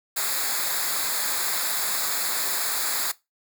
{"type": "noise with comb filter", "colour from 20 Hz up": "white", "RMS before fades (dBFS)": -26, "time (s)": [0.16, 3.12], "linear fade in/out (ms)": 10, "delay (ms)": 0.34, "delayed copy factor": -0.8, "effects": ["noise-tail reverb RT60 0.2 s tail -19 dB re dry"]}